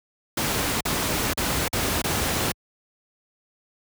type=noise with dropouts; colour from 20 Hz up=pink; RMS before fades=-24 dBFS; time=0.37-2.52 s; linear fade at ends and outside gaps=5 ms; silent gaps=0.808-0.852 / 1.335-1.374 / 1.682-1.729 / 2.019-2.04 s; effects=high-pass 60 Hz 12 dB/octave